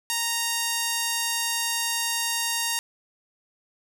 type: tone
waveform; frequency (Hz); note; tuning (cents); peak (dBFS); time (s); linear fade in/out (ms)
5% pulse; 930; A#5; -4; -12; 0.1-2.79; 0
effects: none